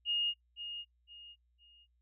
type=tone with echo; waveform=sine; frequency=2849 Hz; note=F7; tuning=34 cents sharp; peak=-30 dBFS; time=0.05-0.34 s; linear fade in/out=50 ms; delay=510 ms; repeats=3; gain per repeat=-10 dB; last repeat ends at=1.87 s; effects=noise-tail reverb RT60 0.1 s tail -17 dB re dry + added 60 Hz sine -70 dBFS peak until 2.01 s